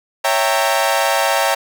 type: chord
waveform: sawtooth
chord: C# diminished seventh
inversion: none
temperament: equal with one note detuned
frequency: 554.4 / 659.3 / 784 / 918.4 Hz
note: C#5 / E5 / G5 / Bb5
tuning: 0 / 0 / 0 / -26 cents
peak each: -16 dBFS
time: 0.24-1.55 s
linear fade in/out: 10 ms
effects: none